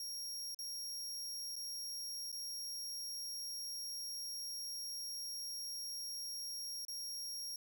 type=tone with dropouts; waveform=sawtooth; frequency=5588 Hz; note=F8; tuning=in tune; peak=-39 dBFS; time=0-7.56 s; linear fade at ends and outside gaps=2 ms; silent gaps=0.546-0.589 / 1.557-1.563 / 2.318-2.326 / 6.851-6.882 s; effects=none